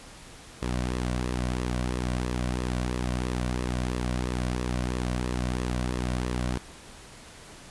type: tone with flanger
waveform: sawtooth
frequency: 61.74 Hz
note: B1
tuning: in tune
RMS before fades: -29 dBFS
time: 0.62-6.58 s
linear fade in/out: 5 ms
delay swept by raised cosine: 1.3 to 2.4 ms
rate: 3 Hz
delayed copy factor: -0.5
effects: pink hiss -47 dBFS RMS until 7.7 s + resampled to 24000 Hz